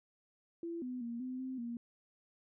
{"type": "tone with pitch steps", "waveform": "sine", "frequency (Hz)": [337.3, 251.1, 234.9, 255.3, 259.9, 236.1], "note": ["E4", "B3", "A#3", "C4", "C4", "A#3"], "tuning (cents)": [40, 29, 13, -42, -11, 22], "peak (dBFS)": -38, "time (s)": [0.63, 1.77], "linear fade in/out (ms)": 2, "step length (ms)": 190, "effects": []}